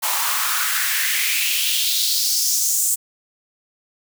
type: noise with high-pass filter sweep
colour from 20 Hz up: white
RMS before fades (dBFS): -20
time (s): 0.02-2.96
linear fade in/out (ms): 20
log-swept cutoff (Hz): 850 to 8100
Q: 3.2
effects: none